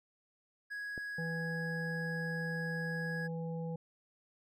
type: tone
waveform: triangle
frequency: 1663 Hz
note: G#6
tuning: 2 cents sharp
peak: -37 dBFS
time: 0.7-3.28 s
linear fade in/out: 20 ms
type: click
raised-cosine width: 2 ms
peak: -31 dBFS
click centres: 0.978 s
type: harmonic tone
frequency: 164.81 Hz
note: E3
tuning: in tune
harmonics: 1 / 3 / 5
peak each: -37 / -43 / -51 dBFS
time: 1.18-3.76 s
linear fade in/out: 5 ms
effects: none